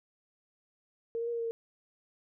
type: tone with pitch steps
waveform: sine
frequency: 460.2 / 465.7 / 473.1 / 466.8 / 461.6 / 458.4 Hz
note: A#4 / A#4 / A#4 / A#4 / A#4 / A#4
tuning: -22 / -2 / +26 / +2 / -17 / -29 cents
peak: -31 dBFS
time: 1.15-1.51 s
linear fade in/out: 0 ms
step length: 60 ms
effects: none